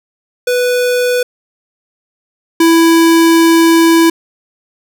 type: tone pair in turn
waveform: square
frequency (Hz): 493.9 / 330.7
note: B4 / E4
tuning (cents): 0 / +6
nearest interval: perfect fifth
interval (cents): 694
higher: first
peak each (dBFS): -11 / -6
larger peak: second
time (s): 0.47-1.23 / 2.6-4.1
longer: second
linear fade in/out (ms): 5
effects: none